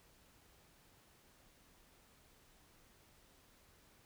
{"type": "silence", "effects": ["pink hiss -67 dBFS RMS until 4.05 s"]}